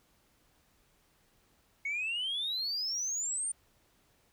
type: exponential sweep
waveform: sine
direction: up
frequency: 2188 to 9140 Hz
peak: -30 dBFS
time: 1.85-3.52 s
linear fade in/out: 5 ms
effects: tanh soft clip ceiling -29 dBFS + pink hiss -69 dBFS RMS until 4.32 s